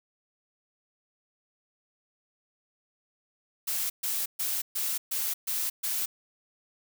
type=noise bursts; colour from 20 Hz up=blue; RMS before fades=-30 dBFS; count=7; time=3.67-6.06 s; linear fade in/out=10 ms; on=230 ms; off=130 ms; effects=none